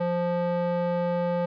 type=tone with band-pass filter; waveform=square; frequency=174.61 Hz; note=F3; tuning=in tune; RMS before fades=-26 dBFS; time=0-1.46 s; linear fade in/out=10 ms; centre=550 Hz; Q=1.4; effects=resampled to 11025 Hz